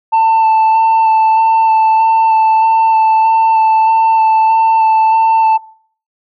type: tone with vibrato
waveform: sine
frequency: 888 Hz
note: A5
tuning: 16 cents sharp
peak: -4 dBFS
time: 0.12-5.58 s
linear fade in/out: 20 ms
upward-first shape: square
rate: 1.6 Hz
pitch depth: 11 cents each way
effects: noise-tail reverb RT60 0.5 s tail -21 dB re dry + tanh soft clip ceiling -6 dBFS